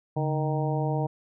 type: harmonic tone with a mistuned harmonic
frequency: 155.56 Hz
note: D#3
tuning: in tune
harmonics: 1 / 2 / 3 / 4 / 5 / 6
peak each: -26 / -34 / -33 / -34 / -34 / -37 dBFS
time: 0.16-1.07 s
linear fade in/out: 10 ms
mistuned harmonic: 1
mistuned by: -130 cents
effects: none